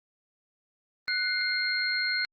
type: tone cluster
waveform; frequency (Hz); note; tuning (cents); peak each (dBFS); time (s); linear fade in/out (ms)
sine; 1483 / 2110 / 4230; F#6 / C7 / C8; +4 / +14 / +18; -30; 1.08-2.25; 0
effects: Opus 32 kbps